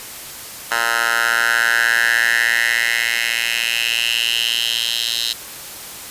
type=tone with high-pass filter sweep; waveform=10% pulse; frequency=116.54 Hz; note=A#2; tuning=in tune; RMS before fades=-18 dBFS; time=0.71-5.33 s; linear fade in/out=5 ms; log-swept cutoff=1200 to 3700 Hz; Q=4.8; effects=white hiss -33 dBFS RMS until 6.1 s + resampled to 32000 Hz